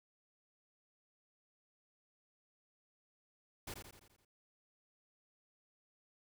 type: noise with echo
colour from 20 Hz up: pink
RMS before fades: -45 dBFS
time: 3.67-3.74 s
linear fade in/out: 5 ms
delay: 85 ms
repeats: 6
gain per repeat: -5 dB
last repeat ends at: 4.25 s
effects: none